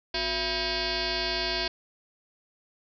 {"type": "tone with frequency modulation", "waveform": "sine", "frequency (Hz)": 2526, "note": "D#7", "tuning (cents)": 26, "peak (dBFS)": -26, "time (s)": [0.14, 1.68], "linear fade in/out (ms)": 5, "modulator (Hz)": 309, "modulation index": 7.8, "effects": []}